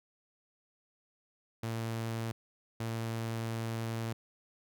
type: tone bursts at uneven times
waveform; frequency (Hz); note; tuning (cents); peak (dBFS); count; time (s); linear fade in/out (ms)
sawtooth; 113.8; A#2; -41; -30; 2; 1.63-2.32 / 2.8-4.13; 5
effects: none